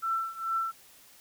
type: tone with tremolo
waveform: sine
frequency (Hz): 1339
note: E6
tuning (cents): +27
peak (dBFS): -25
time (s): 0.02-0.72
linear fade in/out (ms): 20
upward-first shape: triangle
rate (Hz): 2.3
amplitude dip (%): 90
effects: white hiss -56 dBFS RMS until 1.2 s